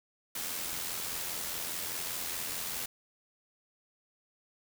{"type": "noise with amplitude modulation", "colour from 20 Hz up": "white", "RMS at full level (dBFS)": -35, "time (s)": [0.35, 2.86], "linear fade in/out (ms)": 5, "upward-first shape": "sine", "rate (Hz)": 84.9, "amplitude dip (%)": 40, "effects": []}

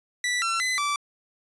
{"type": "tone with pitch steps", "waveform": "sawtooth", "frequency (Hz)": [1966, 1351, 2019, 1162], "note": ["B6", "E6", "B6", "D6"], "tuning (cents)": [-8, 42, 38, -19], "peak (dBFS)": -20, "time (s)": [0.24, 0.96], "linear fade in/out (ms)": 2, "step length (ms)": 180, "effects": ["resampled to 22050 Hz"]}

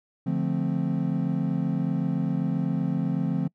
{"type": "chord", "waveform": "triangle", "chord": "D minor seventh", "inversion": "none", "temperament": "equal", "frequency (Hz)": [146.83, 174.61, 220, 261.6], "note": ["D3", "F3", "A3", "C4"], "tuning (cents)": [0, 0, 0, 0], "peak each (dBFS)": [-27, -25, -29, -28], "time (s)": [0.26, 3.48], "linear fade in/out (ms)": 10, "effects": ["noise-tail reverb RT60 0.1 s tail -26 dB re dry"]}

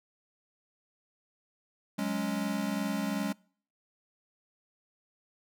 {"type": "chord", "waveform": "square", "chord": "F# suspended second", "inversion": "none", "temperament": "equal", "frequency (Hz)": [185, 207.7, 277.2], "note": ["F#3", "G#3", "C#4"], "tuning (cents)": [0, 0, 0], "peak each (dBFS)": [-37, -33, -36], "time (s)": [1.98, 3.33], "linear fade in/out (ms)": 10, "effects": ["noise-tail reverb RT60 0.5 s tail -25 dB re dry"]}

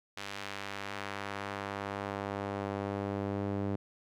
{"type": "tone with band-pass filter sweep", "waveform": "sawtooth", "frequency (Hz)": 99.8, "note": "G2", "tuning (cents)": 32, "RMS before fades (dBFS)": -37, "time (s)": [0.17, 3.76], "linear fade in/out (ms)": 5, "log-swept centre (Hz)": [3000, 320], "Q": 0.74, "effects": []}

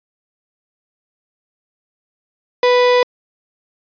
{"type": "tone", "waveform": "35% pulse", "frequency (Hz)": 493.9, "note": "B4", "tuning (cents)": 0, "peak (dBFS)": -8, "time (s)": [2.63, 3.03], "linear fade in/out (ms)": 2, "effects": ["resampled to 11025 Hz"]}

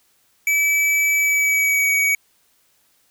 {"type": "tone with pitch glide", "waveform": "square", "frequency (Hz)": [2300, 2260], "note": ["D7", "C#7"], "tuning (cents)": [-37, 33], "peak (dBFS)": -16, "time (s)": [0.47, 2.15], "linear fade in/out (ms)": 2, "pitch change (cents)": -30, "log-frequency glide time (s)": [1.15, 1.91], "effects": ["white hiss -61 dBFS RMS until 3.1 s"]}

